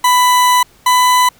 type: tone pair in turn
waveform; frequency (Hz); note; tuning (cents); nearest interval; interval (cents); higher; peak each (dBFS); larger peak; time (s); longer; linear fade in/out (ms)
40% pulse; 994 / 998.5; B5 / B5; +11 / +19; unison; 8; second; -7; neither; 0.04-0.63 / 0.86-1.29; first; 5
effects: pink hiss -48 dBFS RMS until 1.39 s